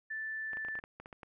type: tone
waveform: sine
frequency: 1760 Hz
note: A6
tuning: in tune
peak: -36 dBFS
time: 0.1-0.8 s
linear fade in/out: 10 ms
type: clicks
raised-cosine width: 0.5 ms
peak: -32 dBFS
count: 11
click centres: 0.533 / 0.571 / 0.649 / 0.685 / 0.754 / 0.789 / 0.839 / 1 / 1.059 / 1.128 / 1.232 s
effects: none